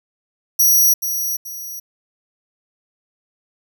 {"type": "tone with echo", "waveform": "5% pulse", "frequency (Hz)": 5790, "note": "F#8", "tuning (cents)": -38, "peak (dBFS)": -5, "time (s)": [0.59, 0.94], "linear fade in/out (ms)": 10, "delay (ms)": 430, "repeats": 2, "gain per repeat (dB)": -9, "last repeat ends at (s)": 1.8, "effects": []}